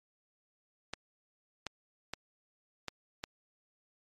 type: clicks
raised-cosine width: 0.2 ms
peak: -19 dBFS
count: 5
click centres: 0.936 / 1.667 / 2.136 / 2.883 / 3.239 s
effects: MP3 64 kbps